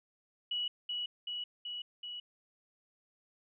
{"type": "tone with echo", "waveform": "sine", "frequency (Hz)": 2932, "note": "F#7", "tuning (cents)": -16, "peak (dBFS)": -32, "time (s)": [0.51, 0.68], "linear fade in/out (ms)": 5, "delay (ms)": 380, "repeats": 4, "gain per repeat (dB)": -2, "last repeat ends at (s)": 2.2, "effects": []}